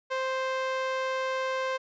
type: tone with band-pass filter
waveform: sawtooth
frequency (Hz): 523.3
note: C5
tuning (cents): 0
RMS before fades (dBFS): -30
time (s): 0.1-1.78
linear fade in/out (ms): 20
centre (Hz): 1200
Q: 0.58
effects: resampled to 16000 Hz